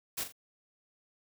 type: noise with echo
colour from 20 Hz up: white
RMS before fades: -35 dBFS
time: 0.17-0.24 s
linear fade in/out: 10 ms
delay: 42 ms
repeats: 2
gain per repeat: -9 dB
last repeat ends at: 0.324 s
effects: none